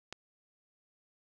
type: click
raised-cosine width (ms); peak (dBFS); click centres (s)
0.2; -23; 0.126
effects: none